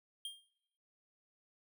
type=tone with exponential decay; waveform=square; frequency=3207 Hz; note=G7; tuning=39 cents sharp; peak=-38 dBFS; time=0.25-0.48 s; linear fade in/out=2 ms; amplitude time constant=49 ms; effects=noise-tail reverb RT60 0.9 s tail -22 dB re dry